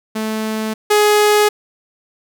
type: tone pair in turn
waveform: sawtooth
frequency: 218.3 / 418.9 Hz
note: A3 / G#4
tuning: -13 / +15 cents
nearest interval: major seventh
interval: 1128 cents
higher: second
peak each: -15 / -6 dBFS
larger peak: second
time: 0.15-0.74 / 0.9-1.49 s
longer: neither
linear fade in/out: 10 ms
effects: none